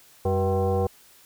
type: tone with frequency modulation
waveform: sine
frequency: 196 Hz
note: G3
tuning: in tune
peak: -20 dBFS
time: 0.25-0.87 s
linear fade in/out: 5 ms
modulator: 287 Hz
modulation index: 1.9
effects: white hiss -54 dBFS RMS until 1.25 s